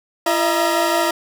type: tone cluster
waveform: 30% pulse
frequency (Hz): 338.9 / 619 / 672 / 948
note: E4 / D#5 / E5 / A#5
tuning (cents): +48 / -9 / +33 / +29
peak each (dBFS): -19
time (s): 0.26-1.11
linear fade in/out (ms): 5
effects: none